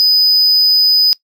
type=tone; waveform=triangle; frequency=4993 Hz; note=D#8; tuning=5 cents sharp; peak=-6 dBFS; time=0-1.13 s; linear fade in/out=0 ms; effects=noise-tail reverb RT60 0.1 s tail -21 dB re dry